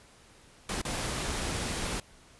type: noise with dropouts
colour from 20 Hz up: pink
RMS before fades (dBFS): -33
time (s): 0.69-2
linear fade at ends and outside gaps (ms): 2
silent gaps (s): 0.816-0.85
effects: pink hiss -57 dBFS RMS until 2.39 s + resampled to 24000 Hz